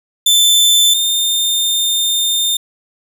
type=tone pair in turn; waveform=sawtooth; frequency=3538 / 3623 Hz; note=A7 / A7; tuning=+9 / +50 cents; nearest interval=unison; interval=41 cents; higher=second; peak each=-5 / -10 dBFS; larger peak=first; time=0.26-0.94 / 0.94-2.57 s; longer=second; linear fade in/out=5 ms; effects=none

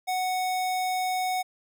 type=tone; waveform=square; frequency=740 Hz; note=F#5; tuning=in tune; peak=-26 dBFS; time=0.07-1.43 s; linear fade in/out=20 ms; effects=none

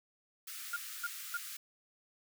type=high-pass noise; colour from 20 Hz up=white; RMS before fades=-45 dBFS; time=0.47-1.57 s; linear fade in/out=5 ms; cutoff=1200 Hz; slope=96 dB/octave
type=tone bursts; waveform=sine; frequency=1417 Hz; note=F6; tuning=25 cents sharp; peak=-33 dBFS; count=3; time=0.73-1.372 s; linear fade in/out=5 ms; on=34 ms; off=270 ms
effects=none

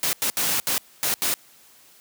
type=noise bursts at uneven times; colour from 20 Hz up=white; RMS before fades=-23 dBFS; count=6; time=0.03-0.13 / 0.22-0.3 / 0.37-0.6 / 0.67-0.78 / 1.03-1.14 / 1.22-1.34 s; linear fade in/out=0 ms; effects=white hiss -53 dBFS RMS until 2 s + high-pass 100 Hz 12 dB/octave

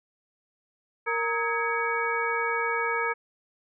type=tone cluster; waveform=sine; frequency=465.1 / 928 / 1274 / 1656 / 2246 Hz; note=A#4 / A#5 / D#6 / G#6 / C#7; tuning=-4 / -8 / +41 / -5 / +22 cents; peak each=-31 dBFS; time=1.06-3.14 s; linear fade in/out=20 ms; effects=none

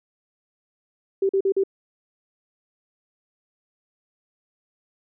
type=tone bursts; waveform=sine; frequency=388.8 Hz; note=G4; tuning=14 cents flat; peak=-17 dBFS; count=4; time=1.22-1.637 s; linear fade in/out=5 ms; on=72 ms; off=43 ms; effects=none

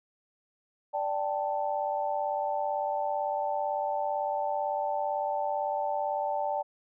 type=chord; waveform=sine; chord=D suspended fourth; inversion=none; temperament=just; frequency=587.3 / 783.1 / 881 Hz; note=D5 / G5 / A5; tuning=0 / -2 / +2 cents; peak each=-32 dBFS; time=0.93-6.63 s; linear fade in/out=20 ms; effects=none

